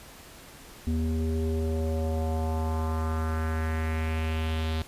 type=tone with low-pass filter sweep; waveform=square; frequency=79.7 Hz; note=D#2; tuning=42 cents sharp; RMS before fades=-28 dBFS; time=0.87-4.82 s; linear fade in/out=0 ms; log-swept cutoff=270 to 3900 Hz; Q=2.7; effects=pink hiss -48 dBFS RMS until 4.87 s + resampled to 32000 Hz